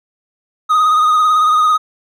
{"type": "tone with vibrato", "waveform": "triangle", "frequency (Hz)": 1244.5, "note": "D#6", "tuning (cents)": 0, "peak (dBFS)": -7, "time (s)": [0.69, 1.78], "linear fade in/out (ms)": 20, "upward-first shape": "sine", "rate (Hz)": 18, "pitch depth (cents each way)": 38, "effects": []}